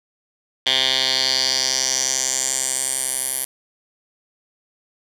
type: tone with band-pass filter sweep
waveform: 10% pulse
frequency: 131.2 Hz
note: C3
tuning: 5 cents sharp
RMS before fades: -21 dBFS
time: 0.66-3.45 s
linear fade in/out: 5 ms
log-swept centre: 3400 to 11000 Hz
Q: 4.1
effects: none